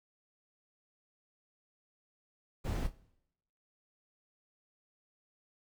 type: noise with echo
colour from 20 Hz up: brown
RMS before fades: -34 dBFS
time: 2.64-2.88 s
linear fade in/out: 20 ms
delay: 28 ms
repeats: 2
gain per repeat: -12 dB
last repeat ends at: 2.936 s
effects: noise-tail reverb RT60 0.8 s tail -20 dB re dry